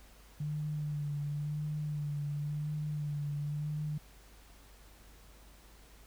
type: tone with vibrato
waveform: sine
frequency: 148.2 Hz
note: D3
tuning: 16 cents sharp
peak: -33 dBFS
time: 0.4-3.98 s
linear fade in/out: 5 ms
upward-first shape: sine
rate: 0.95 Hz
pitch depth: 35 cents each way
effects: added 50 Hz sine -56 dBFS peak until 6.06 s + pink hiss -60 dBFS RMS until 6.06 s